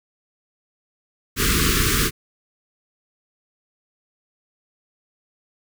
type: band-stop noise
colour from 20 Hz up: pink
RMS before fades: -19 dBFS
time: 1.36-2.11 s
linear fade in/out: 50 ms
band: 460 to 1100 Hz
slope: 96 dB/octave
effects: none